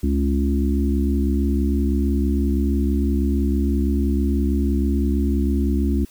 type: harmonic tone with a mistuned harmonic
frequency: 69.3 Hz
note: C#2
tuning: in tune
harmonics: 1 / 3 / 4 / 5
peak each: -19 / -23 / -24 / -28 dBFS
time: 0.03-6.05 s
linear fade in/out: 5 ms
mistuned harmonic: 3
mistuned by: +26 cents
effects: white hiss -51 dBFS RMS until 6.1 s